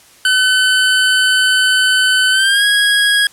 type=tone with pitch glide; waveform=25% pulse; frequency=1515 to 1652.1 Hz; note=F#6 to G#6; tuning=+40 to -10 cents; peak=-6 dBFS; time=0.25-3.27 s; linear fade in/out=2 ms; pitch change=+150 cents; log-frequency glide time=2.31-2.64 s; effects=white hiss -45 dBFS RMS until 3.32 s + low-pass 11000 Hz 12 dB/octave